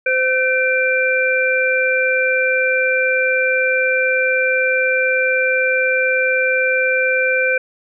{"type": "tone cluster", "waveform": "sine", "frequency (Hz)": [516, 1531, 2367], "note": ["C5", "G6", "D7"], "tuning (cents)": [-24, -41, 13], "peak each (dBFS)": -18, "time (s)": [0.06, 7.58], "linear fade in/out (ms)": 5, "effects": []}